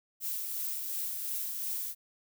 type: noise with tremolo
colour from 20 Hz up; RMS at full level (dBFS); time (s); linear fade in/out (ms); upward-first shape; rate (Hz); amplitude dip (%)
violet; -34; 0.2-1.95; 50; triangle; 2.8; 35
effects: none